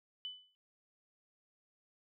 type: tone with exponential decay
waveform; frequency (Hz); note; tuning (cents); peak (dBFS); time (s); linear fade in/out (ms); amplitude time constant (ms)
sine; 3000; F#7; +23; -37; 0.25-0.55; 0; 64
effects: none